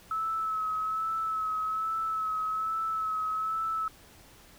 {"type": "tone with vibrato", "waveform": "sine", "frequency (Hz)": 1297, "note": "E6", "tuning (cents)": -28, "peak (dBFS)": -28, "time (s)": [0.11, 3.88], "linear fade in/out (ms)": 2, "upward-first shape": "sine", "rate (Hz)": 1.2, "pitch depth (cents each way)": 26, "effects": ["pink hiss -55 dBFS RMS until 4.58 s"]}